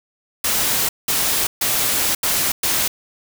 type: noise bursts at uneven times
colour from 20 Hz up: white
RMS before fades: -19 dBFS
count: 5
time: 0.44-0.89 / 1.08-1.47 / 1.61-2.15 / 2.23-2.52 / 2.63-2.88 s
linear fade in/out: 5 ms
effects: none